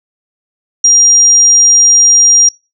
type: tone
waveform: sine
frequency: 5700 Hz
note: F8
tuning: 34 cents sharp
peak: -3 dBFS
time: 0.84-2.49 s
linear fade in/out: 5 ms
effects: noise-tail reverb RT60 0.3 s tail -25 dB re dry